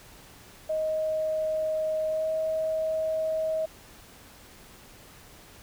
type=tone with pitch glide; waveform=sine; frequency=627 to 634.7 Hz; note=D#5 to D#5; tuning=+13 to +34 cents; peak=-25 dBFS; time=0.69-3.66 s; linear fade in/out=10 ms; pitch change=+21 cents; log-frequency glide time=2.09-2.3 s; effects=pink hiss -51 dBFS RMS until 5.62 s